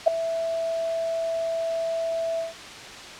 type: tone with ADSR envelope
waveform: sine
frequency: 660 Hz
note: E5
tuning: 2 cents sharp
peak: -9 dBFS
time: 0.06-2.54 s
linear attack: 17 ms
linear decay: 4 ms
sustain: -15 dB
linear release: 150 ms
effects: white hiss -39 dBFS RMS until 3.19 s + low-pass 5000 Hz 12 dB/octave